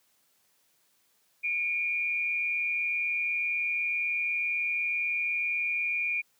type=tone pair together; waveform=sine; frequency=2254 / 2414 Hz; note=C#7 / D7; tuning=+28 / +47 cents; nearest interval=minor second; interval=119 cents; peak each=-36 / -27 dBFS; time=1.43-6.22 s; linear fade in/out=20 ms; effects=white hiss -69 dBFS RMS until 6.39 s + high-pass 100 Hz 12 dB/octave